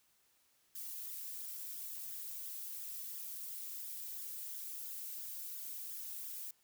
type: noise with flanger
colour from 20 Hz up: violet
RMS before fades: -45 dBFS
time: 0.75-6.51 s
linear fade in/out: 5 ms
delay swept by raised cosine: 0.57 to 3.87 ms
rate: 2.9 Hz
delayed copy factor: +0.9
effects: white hiss -73 dBFS RMS until 6.63 s